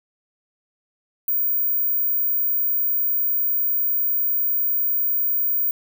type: tone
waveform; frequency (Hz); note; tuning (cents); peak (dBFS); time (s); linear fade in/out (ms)
sine; 15230; A#9; +36; -18; 1.28-5.71; 2
effects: 10-bit